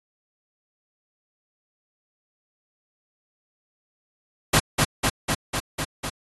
pink noise with echo, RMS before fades -18 dBFS, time 4.53-4.6 s, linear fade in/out 10 ms, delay 250 ms, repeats 6, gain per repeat -2 dB, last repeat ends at 6.1 s, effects AAC 32 kbps

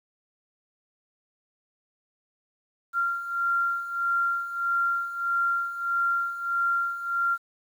sine beating tone pair, 1382 / 1383.6 Hz, F6 / F6, -19 / -17 cents, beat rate 1.6 Hz, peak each -30 / -25 dBFS, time 2.93-7.38 s, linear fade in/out 50 ms, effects 9-bit

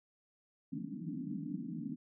white band-pass noise, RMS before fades -41 dBFS, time 0.72-1.96 s, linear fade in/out 10 ms, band 150 to 300 Hz, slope 96 dB/octave, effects none

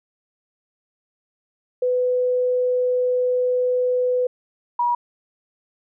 sine tone pair in turn, 499.6 / 962.4 Hz, B4 / B5, +20 / -45 cents, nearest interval major seventh, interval 1135 cents, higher second, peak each -17 dBFS, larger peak neither, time 1.82-4.27 / 4.79-4.95 s, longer first, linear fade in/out 5 ms, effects none

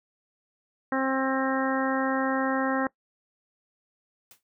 harmonic tone, 265.5 Hz, C4, 25 cents sharp, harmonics 1 / 2 / 3 / 4 / 5 / 6 / 7, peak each -27 / -30 / -32 / -33 / -34 / -35 / -35 dBFS, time 0.92-2.87 s, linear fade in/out 2 ms
white noise with exponential decay, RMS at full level -47 dBFS, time 4.31-4.43 s, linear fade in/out 1 ms, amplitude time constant 24 ms
effects noise-tail reverb RT60 0.1 s tail -22 dB re dry

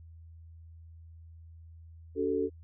sine tone cluster, 286.6 / 377 / 442.4 Hz, D4 / F#4 / A4, -42 / +32 / +9 cents, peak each -33 / -32 / -30 dBFS, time 2.15-2.5 s, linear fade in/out 50 ms, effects added 82 Hz sine -48 dBFS peak until 2.63 s

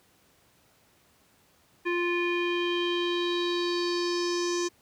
square tone with low-pass filter sweep, 349.4 Hz, F4, 1 cent sharp, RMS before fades -28 dBFS, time 1.85-4.69 s, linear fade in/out 20 ms, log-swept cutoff 2200 to 6200 Hz, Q 4.7, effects pink hiss -63 dBFS RMS until 4.81 s + high-pass 80 Hz 12 dB/octave

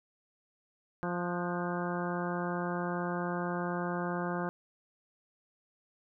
harmonic tone with a mistuned harmonic, 175.5 Hz, F3, 9 cents sharp, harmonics 1 / 2 / 3 / 4 / 5 / 6 / 7 / 8 / 9, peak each -35 / -38 / -40 / -41 / -42 / -43 / -43 / -44 / -45 dBFS, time 1.03-4.49 s, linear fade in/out 0 ms, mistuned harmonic 8, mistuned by +56 cents, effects none

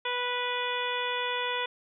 harmonic tone, 491.9 Hz, B4, 7 cents flat, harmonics 1 / 2 / 3 / 4 / 5 / 6 / 7, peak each -35 / -33 / -37 / -37 / -37 / -39 / -36 dBFS, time 0.05-1.66 s, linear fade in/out 5 ms, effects none

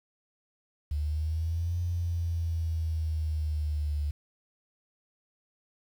sine exponential two-way sweep, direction up then down, 73.1 to 87.6 to 73.1 Hz, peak -27 dBFS, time 0.91-4.11 s, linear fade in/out 5 ms, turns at 1.8 s, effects 9-bit

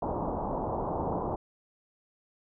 white low-pass noise, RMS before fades -32 dBFS, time 0.02-1.36 s, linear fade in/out 5 ms, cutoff 980 Hz, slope 48 dB/octave, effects none

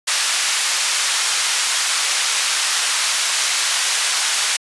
white band-pass noise, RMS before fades -19 dBFS, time 0.07-4.57 s, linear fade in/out 10 ms, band 1100 to 7700 Hz, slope 12 dB/octave, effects resampled to 24000 Hz

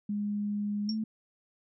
sine tone with pitch glide, 206.3 to 218.6 Hz, G#3 to A3, -11 to -11 cents, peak -29 dBFS, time 0.09-1.04 s, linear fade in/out 5 ms, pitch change +100 cents, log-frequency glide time 0.86-0.91 s
sine tone with exponential decay, 5500 Hz, F8, 27 cents flat, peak -30 dBFS, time 0.89-0.98 s, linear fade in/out 2 ms, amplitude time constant 19 ms
effects none

